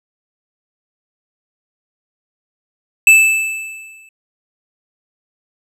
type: tone with exponential decay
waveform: square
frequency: 2632 Hz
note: E7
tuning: 3 cents flat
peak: -3 dBFS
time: 3.07-4.09 s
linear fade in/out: 2 ms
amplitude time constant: 220 ms
effects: low-pass 12000 Hz 12 dB/octave